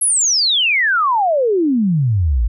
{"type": "exponential sweep", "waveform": "sine", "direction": "down", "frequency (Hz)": [11340, 50.5], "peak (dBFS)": -12, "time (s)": [0.01, 2.48], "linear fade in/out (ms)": 10, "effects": []}